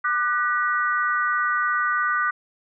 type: tone cluster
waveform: sine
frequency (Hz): 1196 / 1487 / 1930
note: D6 / F#6 / B6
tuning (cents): +31 / +8 / -40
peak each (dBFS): -23 / -23 / -28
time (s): 0.04-2.31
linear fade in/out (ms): 10
effects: none